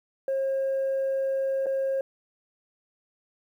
sine tone with dropouts, 538 Hz, C5, 48 cents sharp, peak -22 dBFS, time 0.28-2.01 s, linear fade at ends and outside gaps 2 ms, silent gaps 1.66-1.666 s, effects tanh soft clip ceiling -22 dBFS + 10-bit

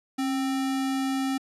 sine tone with sample-and-hold, 269.5 Hz, C#4, 49 cents flat, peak -24 dBFS, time 0.18-1.38 s, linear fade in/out 10 ms, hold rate 1050 Hz, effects low-pass 11000 Hz 12 dB/octave

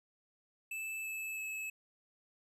square tone with pitch steps, 2630 / 2612 / 2594 Hz, E7 / E7 / E7, -5 / -17 / -28 cents, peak -39 dBFS, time 0.71-1.7 s, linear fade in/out 5 ms, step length 330 ms, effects none

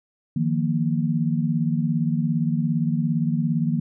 sine chord, Eb suspended second, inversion none, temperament equal with one note detuned, 155.56 / 173.01 / 233.1 Hz, Eb3 / F3 / Bb3, 0 / -16 / 0 cents, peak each -23 / -25 / -24 dBFS, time 0.36-3.8 s, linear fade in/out 5 ms, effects none

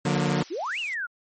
sawtooth chord, D augmented, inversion none, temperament equal with one note detuned, 146.83 / 180.25 / 233.1 Hz, D3 / F#3 / A#3, 0 / -45 / 0 cents, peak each -21 / -22 / -25 dBFS, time 0.05-0.43 s, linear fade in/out 5 ms
blue noise, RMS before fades -40 dBFS, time 0.4-0.94 s, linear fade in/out 2 ms
sine exponential two-way sweep, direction up then down, 293.7 to 2960 to 1363 Hz, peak -27 dBFS, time 0.5-1.07 s, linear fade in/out 20 ms, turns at 0.79 s
effects low-pass 10000 Hz 12 dB/octave + MP3 32 kbps

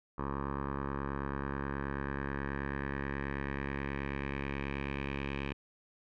10% pulse tone with low-pass filter sweep, 69.3 Hz, C#2, in tune, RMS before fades -37 dBFS, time 0.18-5.53 s, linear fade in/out 5 ms, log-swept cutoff 1200 to 2600 Hz, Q 3.4, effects none

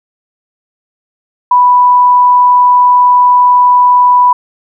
sine tone, 987.8 Hz, B5, in tune, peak -3 dBFS, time 1.51-4.33 s, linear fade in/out 5 ms, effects none

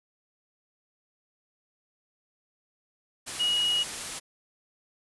sine tone in noise, 2900 Hz, F#7, 35 cents flat, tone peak -23 dBFS, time 3.39-3.84 s, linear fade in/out 20 ms, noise white, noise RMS -35 dBFS, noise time 3.26-4.2 s, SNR +9 dB, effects resampled to 24000 Hz

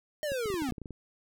square linear sweep, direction down, 622.3 to 232 Hz, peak -31 dBFS, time 0.23-0.71 s, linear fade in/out 0 ms
clicks, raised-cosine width 3 ms, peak -28 dBFS, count 11, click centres 0.319 / 0.458 / 0.502 / 0.541 / 0.621 / 0.689 / 0.723 / 0.782 / 0.817 / 0.858 / 0.907 s
effects none

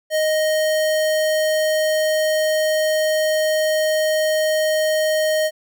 square tone, 622.3 Hz, D#5, in tune, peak -17 dBFS, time 0.1-5.51 s, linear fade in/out 50 ms, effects none

